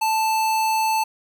square tone, 880 Hz, A5, in tune, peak -19 dBFS, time 0.01-1.04 s, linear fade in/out 10 ms, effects none

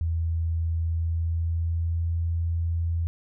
sine tone with pitch glide, 82.41 to 83.75 Hz, E2 to E2, 0 to +28 cents, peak -23 dBFS, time 0.01-3.07 s, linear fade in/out 0 ms, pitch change +28 cents, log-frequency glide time 0.81-2.14 s, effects none

